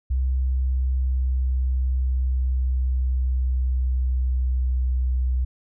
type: tone with pitch glide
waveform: sine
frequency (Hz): 64.7 to 63.15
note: C2 to B1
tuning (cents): -19 to +39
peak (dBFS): -19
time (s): 0.1-5.45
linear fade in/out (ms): 10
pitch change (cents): -42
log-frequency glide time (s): 0.22-4.91
effects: none